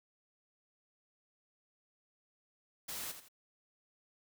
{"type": "noise with echo", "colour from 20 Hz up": "white", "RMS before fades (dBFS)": -42, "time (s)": [2.88, 3.12], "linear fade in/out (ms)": 10, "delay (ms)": 83, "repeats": 2, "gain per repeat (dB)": -9, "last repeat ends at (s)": 3.286, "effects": []}